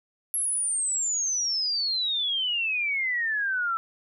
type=exponential sweep; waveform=sine; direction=down; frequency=11320 to 1320 Hz; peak=-24 dBFS; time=0.34-3.77 s; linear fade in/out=0 ms; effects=none